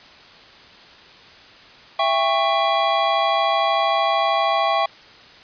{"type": "chord", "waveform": "square", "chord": "C# diminished", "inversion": "first", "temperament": "just", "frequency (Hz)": [665.2, 798.3, 1108.7], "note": ["E5", "G5", "C#6"], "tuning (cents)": [16, 31, 0], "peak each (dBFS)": -22, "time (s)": [1.99, 4.86], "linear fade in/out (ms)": 5, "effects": ["white hiss -45 dBFS RMS until 5.43 s", "resampled to 11025 Hz"]}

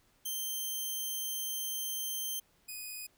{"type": "tone pair in turn", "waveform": "5% pulse", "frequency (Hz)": [3136, 2489], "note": ["G7", "D#7"], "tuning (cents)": [0, 0], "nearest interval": "major third", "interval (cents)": 400, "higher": "first", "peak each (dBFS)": [-26, -31], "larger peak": "first", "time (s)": [[0.25, 2.4], [2.68, 3.07]], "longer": "first", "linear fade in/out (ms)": 10, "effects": ["pink hiss -69 dBFS RMS until 3.17 s"]}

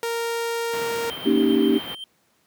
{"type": "tone", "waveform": "sawtooth", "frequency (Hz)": 464.5, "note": "A#4", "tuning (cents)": -6, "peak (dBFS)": -20, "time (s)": [0.03, 1.1], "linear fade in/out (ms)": 0}
{"type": "band-stop noise", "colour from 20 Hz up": "pink", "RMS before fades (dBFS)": -35, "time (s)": [0.73, 1.95], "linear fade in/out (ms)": 5, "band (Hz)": [3400, 14000], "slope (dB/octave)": 24}
{"type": "tone with tremolo", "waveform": "triangle", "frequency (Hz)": 3136, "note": "G7", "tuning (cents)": 0, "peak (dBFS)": -29, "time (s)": [1.1, 2.04], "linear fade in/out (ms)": 2, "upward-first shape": "sine", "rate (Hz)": 7.7, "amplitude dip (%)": 55}
{"type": "chord", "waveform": "sine", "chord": "Eb dominant seventh", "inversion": "second", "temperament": "equal with one note detuned", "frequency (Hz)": [233.1, 280.1, 311.1, 392], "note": ["Bb3", "Db4", "Eb4", "G4"], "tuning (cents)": [0, 18, 0, 0], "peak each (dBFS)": -21, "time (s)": [1.25, 1.79], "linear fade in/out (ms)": 20}
{"effects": ["pink hiss -64 dBFS RMS until 2.46 s", "high-pass 150 Hz 12 dB/octave"]}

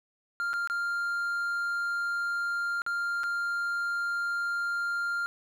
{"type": "tone with dropouts", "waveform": "triangle", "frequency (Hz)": 1396.9, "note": "F6", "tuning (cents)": 0, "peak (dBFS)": -26, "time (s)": [0.4, 5.26], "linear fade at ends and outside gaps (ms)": 0, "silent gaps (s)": [[0.532, 0.538], [0.674, 0.699], [2.819, 2.864], [3.234, 3.239]], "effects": []}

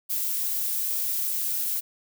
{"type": "noise with amplitude modulation", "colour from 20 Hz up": "violet", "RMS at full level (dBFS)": -26, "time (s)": [0.09, 1.81], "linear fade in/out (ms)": 20, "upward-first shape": "sine", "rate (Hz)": 202, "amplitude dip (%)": 30, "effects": []}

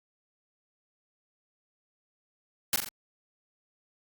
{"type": "noise with echo", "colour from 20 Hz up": "white", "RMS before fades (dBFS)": -25, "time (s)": [2.73, 2.76], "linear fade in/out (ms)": 2, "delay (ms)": 43, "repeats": 3, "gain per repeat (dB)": -5, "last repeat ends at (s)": 2.889, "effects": ["Opus 48 kbps"]}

